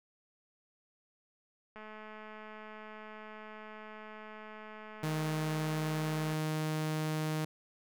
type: click train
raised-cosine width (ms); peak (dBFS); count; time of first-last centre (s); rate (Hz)
0.5; -34; 985; 1.76-6.337; 215
type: tone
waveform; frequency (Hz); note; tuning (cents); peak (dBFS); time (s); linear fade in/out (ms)
sawtooth; 155.56; D#3; 0; -28; 5.03-7.45; 5
effects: none